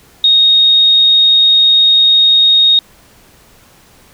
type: tone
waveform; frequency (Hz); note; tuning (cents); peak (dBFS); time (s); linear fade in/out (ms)
sine; 3729; A#7; 0; -5; 0.24-2.79; 2
effects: pink hiss -45 dBFS RMS until 4.13 s